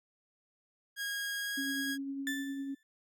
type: tone with pitch glide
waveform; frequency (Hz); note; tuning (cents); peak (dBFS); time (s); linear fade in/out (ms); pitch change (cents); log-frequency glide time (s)
sawtooth; 1637 to 1647.4; G#6 to G#6; -25 to -14; -31; 0.96-1.98; 50; +11; 1.38-1.59
type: tone with tremolo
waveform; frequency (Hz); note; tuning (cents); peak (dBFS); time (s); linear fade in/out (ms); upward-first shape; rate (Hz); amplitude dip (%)
sine; 275; C#4; -14; -34; 1.57-2.75; 10; triangle; 9.9; 35
type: tone with exponential decay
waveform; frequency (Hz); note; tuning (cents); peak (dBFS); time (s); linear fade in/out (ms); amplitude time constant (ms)
35% pulse; 1760; A6; 0; -30; 2.27-2.83; 1; 120
effects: none